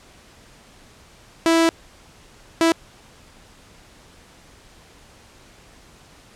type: tone bursts at uneven times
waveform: sawtooth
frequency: 329.6 Hz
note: E4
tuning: in tune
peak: -10 dBFS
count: 2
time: 1.46-1.69 / 2.61-2.72 s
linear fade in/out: 0 ms
effects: pink hiss -49 dBFS RMS until 6.35 s + low-pass 9000 Hz 12 dB/octave